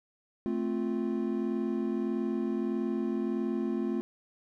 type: chord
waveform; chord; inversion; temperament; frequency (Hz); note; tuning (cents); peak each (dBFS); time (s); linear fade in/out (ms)
triangle; F major; first; equal; 220 / 261.6 / 349.2; A3 / C4 / F4; 0 / 0 / 0; -30 / -32 / -31; 0.46-4.01; 0
effects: none